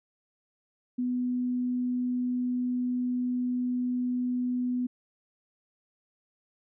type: tone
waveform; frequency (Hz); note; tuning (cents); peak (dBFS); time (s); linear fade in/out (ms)
sine; 248.4; B3; +10; -26; 0.98-4.87; 10
effects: none